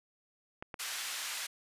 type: clicks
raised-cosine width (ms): 0.5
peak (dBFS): -26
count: 2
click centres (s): 0.625 / 0.742
type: band-pass noise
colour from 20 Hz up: pink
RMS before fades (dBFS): -39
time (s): 0.79-1.47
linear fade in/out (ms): 10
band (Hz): 1700 to 12000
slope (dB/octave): 12
effects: resampled to 32000 Hz